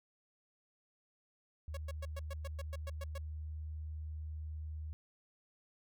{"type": "tone with pitch glide", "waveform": "sine", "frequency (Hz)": [76.9, 77.39], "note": ["D#2", "D#2"], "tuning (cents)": [-20, -9], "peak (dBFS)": -40, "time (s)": [1.68, 4.93], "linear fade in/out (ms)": 0, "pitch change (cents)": 11, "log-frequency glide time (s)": [3.13, 3.67]}
{"type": "tone bursts", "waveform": "sawtooth", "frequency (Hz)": 554.4, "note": "C#5", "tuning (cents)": 0, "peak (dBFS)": -40, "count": 11, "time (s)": [1.74, 3.181], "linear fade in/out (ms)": 5, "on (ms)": 31, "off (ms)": 110}
{"effects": []}